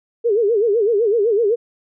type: tone with vibrato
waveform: sine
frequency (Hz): 434.5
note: A4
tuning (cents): -22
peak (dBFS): -13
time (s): 0.24-1.56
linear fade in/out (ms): 20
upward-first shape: sine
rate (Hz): 7.9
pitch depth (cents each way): 170
effects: none